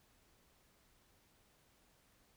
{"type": "silence", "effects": ["pink hiss -71 dBFS RMS until 2.36 s"]}